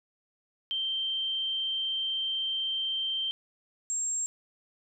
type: tone pair in turn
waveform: sine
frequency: 3136 / 7479 Hz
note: G7 / A#8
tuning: 0 / +5 cents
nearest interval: octave + minor third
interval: 1505 cents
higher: second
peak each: -28 / -28 dBFS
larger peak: neither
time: 0.71-3.31 / 3.9-4.26 s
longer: first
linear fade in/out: 0 ms
effects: none